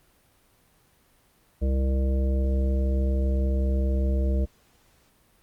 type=harmonic tone; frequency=66.2 Hz; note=C2; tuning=21 cents sharp; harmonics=1 / 3 / 5 / 7 / 9; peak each=-21 / -32 / -36 / -37 / -37 dBFS; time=1.61-4.46 s; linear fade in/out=20 ms; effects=pink hiss -62 dBFS RMS until 5.42 s + Opus 32 kbps